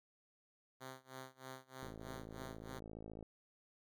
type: tone with tremolo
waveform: 5% pulse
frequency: 131 Hz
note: C3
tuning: 2 cents sharp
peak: -36 dBFS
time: 0.8-2.8 s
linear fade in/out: 20 ms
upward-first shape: sine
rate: 3.2 Hz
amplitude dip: 95%
type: click train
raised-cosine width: 2 ms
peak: -37 dBFS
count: 77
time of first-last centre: 1.83-3.227 s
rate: 54.4 Hz
effects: none